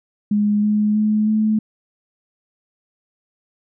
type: tone with pitch steps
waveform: sine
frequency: 207.7 / 210.5 / 213.3 / 216.1 Hz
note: G#3 / G#3 / G#3 / A3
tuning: 0 / +24 / +46 / -31 cents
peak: -14 dBFS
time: 0.31-1.59 s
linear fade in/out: 5 ms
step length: 320 ms
effects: none